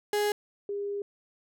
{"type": "tone pair in turn", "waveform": ["35% pulse", "sine"], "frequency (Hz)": [415.3, 404.6], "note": ["G#4", "G#4"], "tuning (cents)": [0, -45], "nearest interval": "unison", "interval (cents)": 45, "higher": "first", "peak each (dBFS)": [-23, -30], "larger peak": "first", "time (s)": [[0.13, 0.32], [0.69, 1.02]], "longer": "second", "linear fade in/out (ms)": 2, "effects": []}